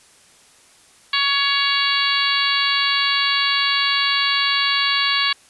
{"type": "harmonic tone", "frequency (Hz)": 560, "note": "C#5", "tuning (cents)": 18, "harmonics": [2, 3, 4, 5, 6, 7, 8], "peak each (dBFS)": [-24, -24, -24, -24, -24, -24, -24], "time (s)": [1.13, 5.33], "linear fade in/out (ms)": 5, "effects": ["white hiss -51 dBFS RMS until 5.49 s", "resampled to 24000 Hz"]}